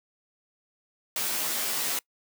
white noise with comb filter, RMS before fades -29 dBFS, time 1.16-1.99 s, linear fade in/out 2 ms, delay 13 ms, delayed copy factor +1, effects noise-tail reverb RT60 0.1 s tail -24 dB re dry + high-pass 200 Hz 12 dB/octave

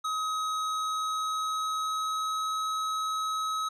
square tone with pitch glide, 1269 to 1279.3 Hz, D#6 to D#6, +34 to +48 cents, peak -29 dBFS, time 0.04-3.69 s, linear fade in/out 10 ms, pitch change +14 cents, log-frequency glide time 0.58-2.65 s, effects low-pass 8000 Hz 12 dB/octave

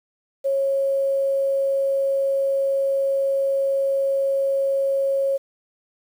sine tone with quantisation, 547 Hz, C#5, 23 cents flat, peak -18 dBFS, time 0.44-5.38 s, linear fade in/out 20 ms, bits 8, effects none

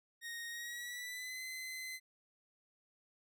sawtooth tone with pitch glide, 1864.7 to 2045 Hz, A#6 to C7, 0 to -40 cents, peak -39 dBFS, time 0.21-2 s, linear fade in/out 50 ms, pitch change +160 cents, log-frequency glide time 0.49-1.42 s, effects none

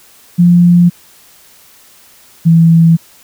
sine tone pair in turn, 174.61 / 165.29 Hz, F3 / E3, 0 / +5 cents, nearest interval minor second, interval 95 cents, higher first, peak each -3 dBFS, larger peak neither, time 0.38-0.9 / 2.45-2.97 s, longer neither, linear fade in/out 20 ms, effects white hiss -43 dBFS RMS until 3.23 s

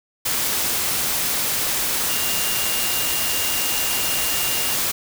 sine tone in noise, 2810 Hz, F7, 10 cents sharp, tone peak -29 dBFS, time 2.09-4.75 s, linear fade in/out 10 ms, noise white, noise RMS -22 dBFS, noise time 0.25-4.92 s, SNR -10 dB, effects none

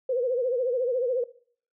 sine tone with vibrato, 496.4 Hz, B4, 9 cents sharp, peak -23 dBFS, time 0.09-1.24 s, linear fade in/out 5 ms, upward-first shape sine, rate 14 Hz, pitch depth 110 cents each way, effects noise-tail reverb RT60 0.5 s tail -18 dB re dry

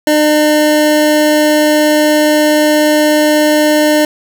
square tone pair together, 302.8 / 604 Hz, D#4 / D5, -47 / +48 cents, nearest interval octave, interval 1195 cents, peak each -11 dBFS, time 0.07-4.05 s, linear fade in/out 2 ms, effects none

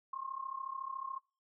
sine tone with amplitude modulation, 1069 Hz, C6, 37 cents sharp, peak -35 dBFS, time 0.13-1.19 s, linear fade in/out 5 ms, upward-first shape sine, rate 33.9 Hz, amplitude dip 80%, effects noise-tail reverb RT60 0.3 s tail -21 dB re dry

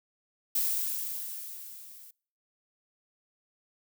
violet noise with level ramp, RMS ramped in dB -27 to -51 dBFS, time 0.55-2.11 s, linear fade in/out 5 ms, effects noise-tail reverb RT60 0.5 s tail -26 dB re dry

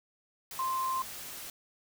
sine tone in noise, 1046.5 Hz, C6, in tune, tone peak -29 dBFS, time 0.59-1.02 s, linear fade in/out 2 ms, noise white, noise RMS -43 dBFS, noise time 0.51-1.5 s, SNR +11 dB, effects none

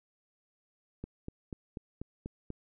click train, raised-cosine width 3 ms, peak -26 dBFS, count 7, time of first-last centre 1.04-2.503 s, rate 4.1 Hz, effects none

